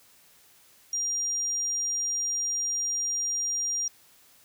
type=tone; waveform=sine; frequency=5700 Hz; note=F8; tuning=34 cents sharp; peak=-26 dBFS; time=0.93-3.88 s; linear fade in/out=2 ms; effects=white hiss -58 dBFS RMS until 4.44 s